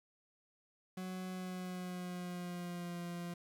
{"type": "tone with pitch glide", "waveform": "40% pulse", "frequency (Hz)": [185, 173.61], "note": ["F#3", "F3"], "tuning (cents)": [0, -10], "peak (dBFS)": -40, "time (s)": [0.97, 3.34], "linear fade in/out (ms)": 5, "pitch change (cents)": -110, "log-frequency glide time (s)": [1.3, 2.99], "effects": ["11-bit"]}